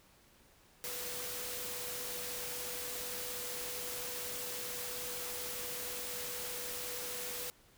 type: tone in noise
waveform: sine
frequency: 491.8 Hz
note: B4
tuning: 7 cents flat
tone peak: -48 dBFS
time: 0.84-7.5 s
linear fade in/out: 0 ms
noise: white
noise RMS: -41 dBFS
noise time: 0.84-7.5 s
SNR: -10 dB
effects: pink hiss -64 dBFS RMS until 7.77 s